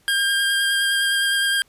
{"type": "tone with vibrato", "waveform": "25% pulse", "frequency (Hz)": 1605, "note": "G6", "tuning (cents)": 40, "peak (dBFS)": -14, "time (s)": [0.08, 1.62], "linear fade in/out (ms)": 0, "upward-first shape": "sine", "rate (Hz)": 9.7, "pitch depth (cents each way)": 12, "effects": ["pink hiss -59 dBFS RMS until 1.68 s", "resampled to 32000 Hz"]}